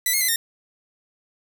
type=tone with pitch steps; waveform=5% pulse; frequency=1988 / 2147 / 2032 / 1835 Hz; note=B6 / C7 / B6 / A#6; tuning=+11 / +44 / +49 / -28 cents; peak=-9 dBFS; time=0.06-0.36 s; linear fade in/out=2 ms; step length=75 ms; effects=7-bit

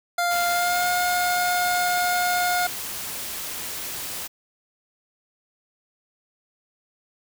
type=tone with pitch glide; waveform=25% pulse; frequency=698.5 to 715.7 Hz; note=F5 to F5; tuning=0 to +42 cents; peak=-17 dBFS; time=0.18-2.67 s; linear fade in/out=5 ms; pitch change=+42 cents; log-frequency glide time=0.49-0.87 s
type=noise; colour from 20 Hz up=white; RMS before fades=-32 dBFS; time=0.3-4.28 s; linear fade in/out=20 ms
effects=none

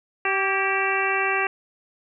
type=harmonic tone with a mistuned harmonic; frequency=387 Hz; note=G4; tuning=22 cents flat; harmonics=1 / 2 / 3 / 4 / 5 / 6 / 7; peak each=-28 / -28 / -28 / -28 / -28 / -28 / -28 dBFS; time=0.25-1.47 s; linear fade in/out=2 ms; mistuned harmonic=4; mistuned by=+49 cents; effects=none

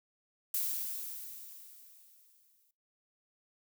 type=noise with exponential decay; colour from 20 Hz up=violet; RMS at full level=-32 dBFS; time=0.54-2.71 s; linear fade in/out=2 ms; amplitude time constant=470 ms; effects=noise-tail reverb RT60 0.3 s tail -21 dB re dry

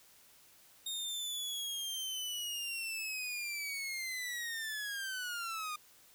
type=linear sweep; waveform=sawtooth; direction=down; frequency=3705 to 1211 Hz; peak=-34 dBFS; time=0.86-5.76 s; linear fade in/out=5 ms; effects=white hiss -62 dBFS RMS until 6.14 s

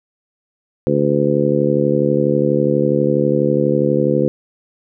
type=harmonic tone; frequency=72.2 Hz; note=D2; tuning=29 cents flat; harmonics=2 / 3 / 4 / 5 / 6 / 7; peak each=-20 / -20 / -21 / -19 / -22 / -18 dBFS; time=0.87-4.28 s; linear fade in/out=0 ms; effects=none

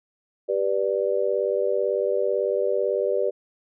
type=chord; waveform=sine; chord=G major; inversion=none; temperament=just; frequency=392 / 490 / 588 Hz; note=G4 / B4 / D5; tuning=0 / -14 / +2 cents; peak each=-25 dBFS; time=0.48-3.31 s; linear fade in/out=20 ms; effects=none

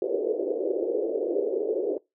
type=band-pass noise; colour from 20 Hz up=pink; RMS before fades=-27 dBFS; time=0.02-1.98 s; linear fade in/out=2 ms; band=360 to 520 Hz; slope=48 dB/octave; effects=noise-tail reverb RT60 0.2 s tail -22 dB re dry

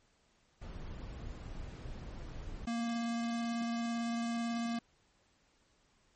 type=noise; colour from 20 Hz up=brown; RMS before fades=-44 dBFS; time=0.61-2.66 s; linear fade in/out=10 ms
type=tone with vibrato; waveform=square; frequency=233.1 Hz; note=A#3; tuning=in tune; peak=-34 dBFS; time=2.67-4.79 s; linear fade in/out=5 ms; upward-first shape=triangle; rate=18 Hz; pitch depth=11 cents each way
effects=pink hiss -71 dBFS RMS until 6.15 s + MP3 32 kbps

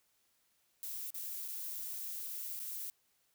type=noise with dropouts; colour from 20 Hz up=violet; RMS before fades=-42 dBFS; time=0.83-2.9 s; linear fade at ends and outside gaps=0 ms; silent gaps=1.104-1.144 / 1.478-1.484 / 2.593-2.6 s; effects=white hiss -75 dBFS RMS until 3.34 s

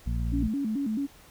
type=harmonic tone; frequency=57.8 Hz; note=A#1; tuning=14 cents flat; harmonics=1 / 2 / 3 / 4; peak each=-27 / -33 / -37 / -39 dBFS; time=0.06-0.48 s; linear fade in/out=10 ms
type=tone with vibrato; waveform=sine; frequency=246.9 Hz; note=B3; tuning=in tune; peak=-26 dBFS; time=0.32-1.07 s; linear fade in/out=20 ms; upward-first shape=square; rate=4.6 Hz; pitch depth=220 cents each way
effects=pink hiss -54 dBFS RMS until 1.3 s

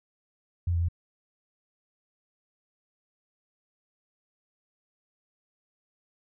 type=tone with pitch steps; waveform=sine; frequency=87 / 84.7 / 85.7 Hz; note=F2 / E2 / F2; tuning=-6 / +48 / -32 cents; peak=-23 dBFS; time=0.67-0.886 s; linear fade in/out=5 ms; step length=72 ms; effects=none

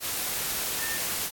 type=tone in noise; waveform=sine; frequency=1800 Hz; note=A6; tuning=39 cents sharp; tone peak=-33 dBFS; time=0.78-1 s; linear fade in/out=50 ms; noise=white; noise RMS=-30 dBFS; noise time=0-1.31 s; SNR=-6 dB; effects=AAC 64 kbps

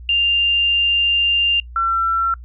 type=tone pair in turn; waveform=sine; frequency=2794 / 1349.4 Hz; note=F7 / E6; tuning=0 / +40 cents; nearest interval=octave + minor second; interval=1260 cents; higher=first; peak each=-13 / -15 dBFS; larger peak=first; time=0.09-1.6 / 1.76-2.34 s; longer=first; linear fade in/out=2 ms; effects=noise-tail reverb RT60 0.1 s tail -25 dB re dry + added 60 Hz sine -33 dBFS peak until 2.44 s

